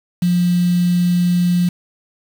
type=tone with quantisation; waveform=sine; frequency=176.5 Hz; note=F3; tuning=19 cents sharp; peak=-12 dBFS; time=0.22-1.69 s; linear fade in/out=5 ms; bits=5; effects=none